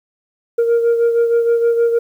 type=beating tone pair; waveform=sine; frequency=466.2 / 472.6 Hz; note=A#4 / A#4; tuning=0 / +24 cents; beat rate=6.4 Hz; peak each=-10 / -18 dBFS; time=0.58-1.99 s; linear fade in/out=10 ms; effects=tanh soft clip ceiling -9 dBFS + 8-bit

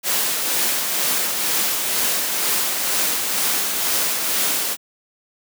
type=noise with tremolo; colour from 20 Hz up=white; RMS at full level=-19 dBFS; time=0.03-4.77 s; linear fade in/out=50 ms; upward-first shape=triangle; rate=2.1 Hz; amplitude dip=40%; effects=high-pass 200 Hz 12 dB/octave

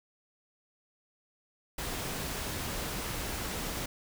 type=noise; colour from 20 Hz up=pink; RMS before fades=-36 dBFS; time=1.78-3.86 s; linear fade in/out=5 ms; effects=none

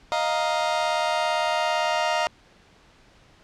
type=chord; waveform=sawtooth; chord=Eb suspended second; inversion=none; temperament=just; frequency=622.3 / 700 / 933.4 Hz; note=Eb5 / F5 / Bb5; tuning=0 / +4 / +2 cents; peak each=-22 dBFS; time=0.12-2.27 s; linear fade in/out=0 ms; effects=pink hiss -55 dBFS RMS until 3.43 s + low-pass 5000 Hz 12 dB/octave

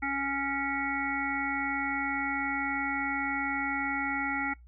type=harmonic tone; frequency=277.2 Hz; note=C#4; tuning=in tune; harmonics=1 / 3 / 5 / 7 / 8; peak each=-35 / -35 / -35 / -35 / -35 dBFS; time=0.02-4.54 s; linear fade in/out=10 ms; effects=noise-tail reverb RT60 0.2 s tail -26 dB re dry + added 60 Hz sine -50 dBFS peak until 4.67 s

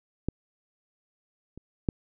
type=clicks; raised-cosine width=3 ms; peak=-14 / -30 / -11 dBFS; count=3; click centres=0.286 / 1.576 / 1.888 s; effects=none

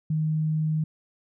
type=tone; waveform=sine; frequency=155.9 Hz; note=D#3; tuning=4 cents sharp; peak=-22 dBFS; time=0.1-0.84 s; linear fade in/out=5 ms; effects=none

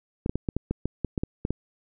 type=clicks; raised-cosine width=3 ms; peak=-13 dBFS; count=12; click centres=0.261 / 0.295 / 0.356 / 0.488 / 0.566 / 0.71 / 0.856 / 1.047 / 1.178 / 1.235 / 1.451 / 1.506 s; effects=none

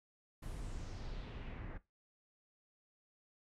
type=noise with low-pass filter sweep; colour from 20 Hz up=brown; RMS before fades=-45 dBFS; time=0.42-1.78 s; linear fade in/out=10 ms; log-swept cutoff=12000 to 1700 Hz; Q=2.2; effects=noise-tail reverb RT60 0.2 s tail -17 dB re dry

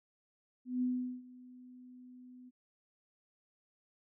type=tone with ADSR envelope; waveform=sine; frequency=250.7 Hz; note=B3; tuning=26 cents sharp; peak=-29 dBFS; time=0.65-2.51 s; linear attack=170 ms; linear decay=400 ms; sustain=-22 dB; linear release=29 ms; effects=none

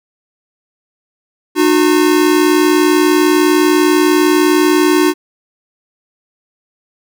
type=tone pair together; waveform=square; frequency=303.5 / 363.5 Hz; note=D#4 / F#4; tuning=-43 / -31 cents; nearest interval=minor third; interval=312 cents; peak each=-12 dBFS; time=1.55-5.14 s; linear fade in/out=50 ms; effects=none

